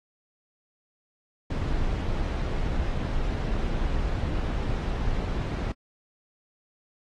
brown noise, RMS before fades -27 dBFS, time 1.5-5.72 s, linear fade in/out 5 ms, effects low-pass 5000 Hz 12 dB/octave + AAC 32 kbps

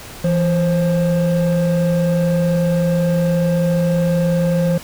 triangle tone pair together, 167.91 / 530 Hz, E3 / C5, +32 / +22 cents, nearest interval octave + minor sixth, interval 1990 cents, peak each -12 / -16 dBFS, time 0.24-4.78 s, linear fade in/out 5 ms, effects tanh soft clip ceiling -7 dBFS + pink hiss -35 dBFS RMS until 4.83 s

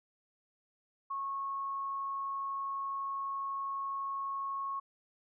sine tone, 1097 Hz, C#6, 18 cents flat, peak -34 dBFS, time 1.1-4.8 s, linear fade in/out 10 ms, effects none

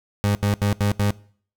30% pulse tone bursts, 102.1 Hz, G#2, 29 cents flat, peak -15 dBFS, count 5, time 0.24-1.106 s, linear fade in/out 0 ms, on 110 ms, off 79 ms, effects noise-tail reverb RT60 0.5 s tail -21 dB re dry

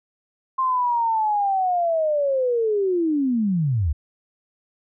sine linear sweep, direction down, 1058 to 65.9 Hz, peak -18 dBFS, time 0.58-3.93 s, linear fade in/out 10 ms, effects none

